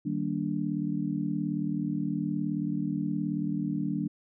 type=chord; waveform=sine; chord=Eb major seventh; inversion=none; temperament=just; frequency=155.56 / 194.45 / 233.3 / 291.7 Hz; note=Eb3 / G3 / Bb3 / D4; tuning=0 / -14 / +2 / -12 cents; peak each=-34 / -32 / -35 / -32 dBFS; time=0.05-4.08 s; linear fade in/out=10 ms; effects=none